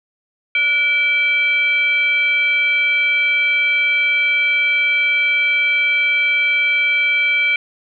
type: tone with frequency modulation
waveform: sine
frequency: 2320 Hz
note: D7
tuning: 22 cents flat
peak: -13 dBFS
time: 0.55-7.56 s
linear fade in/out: 2 ms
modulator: 864 Hz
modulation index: 0.51
effects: none